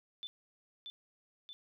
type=tone with echo; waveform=sine; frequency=3520 Hz; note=A7; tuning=in tune; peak=-40 dBFS; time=0.23-0.27 s; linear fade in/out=0 ms; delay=630 ms; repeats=2; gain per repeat=-3 dB; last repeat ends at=1.53 s; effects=none